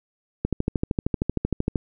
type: click train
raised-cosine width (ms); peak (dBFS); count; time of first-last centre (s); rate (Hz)
3; -9; 18; 0.45-1.758; 13
effects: none